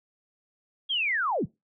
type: linear sweep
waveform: sine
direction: down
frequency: 3333 to 77.78 Hz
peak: -24 dBFS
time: 0.89-1.46 s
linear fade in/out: 20 ms
effects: noise-tail reverb RT60 0.2 s tail -22 dB re dry